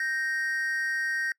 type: tone pair together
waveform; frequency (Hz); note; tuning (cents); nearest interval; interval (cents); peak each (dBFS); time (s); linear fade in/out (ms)
triangle; 1563 / 1865.7; G6 / A#6; -6 / +1; minor third; 307; -29 / -27; 0-1.32; 2
effects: noise-tail reverb RT60 0.1 s tail -24 dB re dry